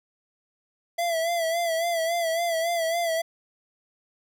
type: tone with vibrato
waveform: square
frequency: 670 Hz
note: E5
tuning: 28 cents sharp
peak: -24 dBFS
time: 0.98-3.22 s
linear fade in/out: 10 ms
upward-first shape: sine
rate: 3.6 Hz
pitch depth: 59 cents each way
effects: none